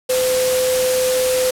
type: tone in noise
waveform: sine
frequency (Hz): 510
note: C5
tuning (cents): -44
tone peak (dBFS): -15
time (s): 0.09-1.51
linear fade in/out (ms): 10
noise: white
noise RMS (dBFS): -22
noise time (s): 0.09-1.51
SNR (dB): +4
effects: low-pass 12000 Hz 12 dB/octave